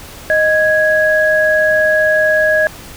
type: tone pair together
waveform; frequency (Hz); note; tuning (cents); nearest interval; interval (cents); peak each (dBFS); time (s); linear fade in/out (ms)
sine; 622.3 / 1661.3; D#5 / G#6; 0 / 0; octave + perfect fourth; 1700; -12; 0.3-2.67; 0
effects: pink hiss -34 dBFS RMS until 2.96 s